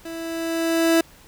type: tone with level ramp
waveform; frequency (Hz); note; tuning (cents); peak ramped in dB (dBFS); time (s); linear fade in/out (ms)
30% pulse; 329.6; E4; 0; -29 to -11; 0.05-1.01; 5
effects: pink hiss -50 dBFS RMS until 1.27 s